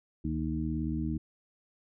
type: harmonic tone with a mistuned harmonic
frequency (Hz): 77.78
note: D#2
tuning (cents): 0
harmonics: 1 / 2 / 3 / 4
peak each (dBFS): -35 / -35 / -35 / -35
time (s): 0.24-1.18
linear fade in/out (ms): 10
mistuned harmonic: 1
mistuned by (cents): -110
effects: none